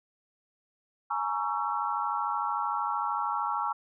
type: chord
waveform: sine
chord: A# half-diminished seventh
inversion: third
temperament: just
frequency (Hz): 839.1 / 932.3 / 1118.8 / 1342.6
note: G#5 / A#5 / C#6 / E6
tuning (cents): +18 / 0 / +16 / +31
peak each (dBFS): -33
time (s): 1.1-3.73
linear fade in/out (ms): 10
effects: none